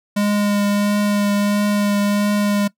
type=tone with vibrato; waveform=square; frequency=204.9 Hz; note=G#3; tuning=23 cents flat; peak=-16 dBFS; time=0.16-2.68 s; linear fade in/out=10 ms; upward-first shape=triangle; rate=1.5 Hz; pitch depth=15 cents each way; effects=noise-tail reverb RT60 0.1 s tail -20 dB re dry